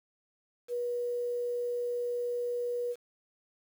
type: tone with quantisation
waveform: sine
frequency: 484.2 Hz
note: B4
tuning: 34 cents flat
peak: -30 dBFS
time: 0.68-2.96 s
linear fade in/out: 50 ms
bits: 9
effects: none